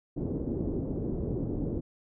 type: low-pass noise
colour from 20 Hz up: white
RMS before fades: -32 dBFS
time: 0.16-1.81 s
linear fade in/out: 20 ms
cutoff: 380 Hz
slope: 24 dB/octave
effects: none